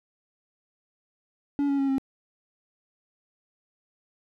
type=tone with pitch steps; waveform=triangle; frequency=284.5 / 279.1 / 273.9 / 268.7 Hz; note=C#4 / C#4 / C#4 / C4; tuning=+45 / +12 / -21 / +46 cents; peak=-20 dBFS; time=1.59-1.982 s; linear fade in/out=0 ms; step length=98 ms; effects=none